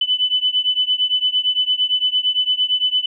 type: beating tone pair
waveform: sine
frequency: 3000 / 3008.8 Hz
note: F#7 / F#7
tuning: +23 / +28 cents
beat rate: 8.8 Hz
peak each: -18 / -19 dBFS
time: 0.01-3.06 s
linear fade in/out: 5 ms
effects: none